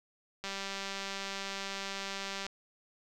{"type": "click train", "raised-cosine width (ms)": 0.2, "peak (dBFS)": -21, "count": 398, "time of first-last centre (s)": [0.44, 2.466], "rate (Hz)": 196, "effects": []}